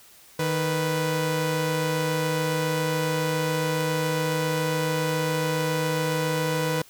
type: tone pair together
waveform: sawtooth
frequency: 155.56 / 493.9 Hz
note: D#3 / B4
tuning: 0 / 0 cents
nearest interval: octave + minor sixth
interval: 2000 cents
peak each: -22 / -22 dBFS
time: 0.39-6.82 s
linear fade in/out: 5 ms
effects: white hiss -52 dBFS RMS until 6.89 s